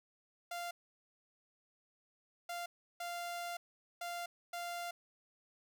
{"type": "tone bursts at uneven times", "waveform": "sawtooth", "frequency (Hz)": 695, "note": "F5", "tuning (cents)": -9, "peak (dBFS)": -36, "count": 5, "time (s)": [[0.51, 0.71], [2.49, 2.66], [3, 3.57], [4.01, 4.26], [4.53, 4.91]], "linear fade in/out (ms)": 5, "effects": []}